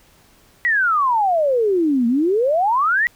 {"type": "exponential two-way sweep", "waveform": "sine", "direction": "down then up", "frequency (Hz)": [1975.5, 227.2, 1975.5], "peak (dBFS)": -14, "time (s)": [0.65, 3.07], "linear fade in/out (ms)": 0, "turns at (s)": 2.07, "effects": ["pink hiss -53 dBFS RMS until 3.15 s"]}